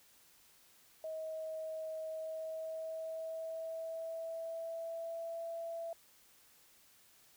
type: tone with pitch glide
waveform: sine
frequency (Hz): 635 to 667.3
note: D#5 to E5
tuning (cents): +35 to +21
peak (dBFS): -39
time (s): 1.04-5.93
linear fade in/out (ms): 2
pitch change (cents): +86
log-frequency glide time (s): 2.05-5.47
effects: white hiss -65 dBFS RMS until 7.36 s